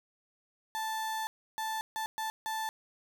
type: tone bursts at uneven times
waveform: 35% pulse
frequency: 880 Hz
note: A5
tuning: in tune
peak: -31 dBFS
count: 5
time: 0.75-1.27 / 1.58-1.81 / 1.96-2.06 / 2.18-2.3 / 2.46-2.69 s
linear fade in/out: 0 ms
effects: none